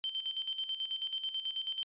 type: tone with tremolo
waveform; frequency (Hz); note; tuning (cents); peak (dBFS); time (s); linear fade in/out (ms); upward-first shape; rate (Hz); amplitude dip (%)
sine; 3112; G7; -13; -32; 0.04-1.83; 0; square; 9.2; 65
effects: resampled to 8000 Hz